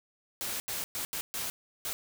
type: noise bursts at uneven times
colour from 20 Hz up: white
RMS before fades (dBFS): -35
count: 6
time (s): 0.41-0.6 / 0.68-0.84 / 0.95-1.05 / 1.13-1.21 / 1.34-1.5 / 1.85-1.93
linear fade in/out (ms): 0
effects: none